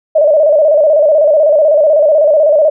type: tone with vibrato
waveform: sine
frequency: 606 Hz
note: D#5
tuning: 46 cents flat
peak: -5 dBFS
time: 0.15-2.7 s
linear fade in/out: 10 ms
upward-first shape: square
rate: 16 Hz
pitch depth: 78 cents each way
effects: none